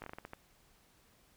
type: slowing click train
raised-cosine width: 0.5 ms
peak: -29 dBFS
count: 8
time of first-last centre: 0.02-0.334 s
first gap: 19 ms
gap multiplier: 1.28
effects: pink hiss -67 dBFS RMS until 1.36 s